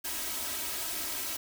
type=noise with comb filter; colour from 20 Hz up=white; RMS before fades=-35 dBFS; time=0.04-1.37 s; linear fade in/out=10 ms; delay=3.1 ms; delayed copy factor=+0.85; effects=none